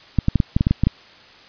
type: clicks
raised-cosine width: 5 ms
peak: -3 dBFS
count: 10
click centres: 0.187 / 0.284 / 0.357 / 0.402 / 0.565 / 0.609 / 0.669 / 0.71 / 0.836 / 0.87 s
effects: white hiss -46 dBFS RMS until 1.48 s + resampled to 11025 Hz